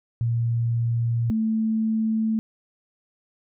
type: tone pair in turn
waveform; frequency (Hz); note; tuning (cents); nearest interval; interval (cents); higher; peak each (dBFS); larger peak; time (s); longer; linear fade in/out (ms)
sine; 116.9 / 220.7; A#2 / A3; +5 / +5; major seventh; 1100; second; -20; neither; 0.21-1.3 / 1.3-2.39; neither; 0
effects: none